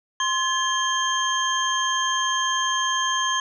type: tone cluster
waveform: sine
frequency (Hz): 1045 / 1708 / 3170 / 6390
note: C6 / G#6 / G7 / G8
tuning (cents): -2 / +48 / +19 / +32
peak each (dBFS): -24 / -27 / -26 / -29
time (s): 0.2-3.4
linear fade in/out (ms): 2
effects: none